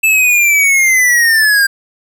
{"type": "linear sweep", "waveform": "square", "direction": "down", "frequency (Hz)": [2637, 1588], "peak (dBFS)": -8, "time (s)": [0.03, 1.67], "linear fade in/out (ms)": 10, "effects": []}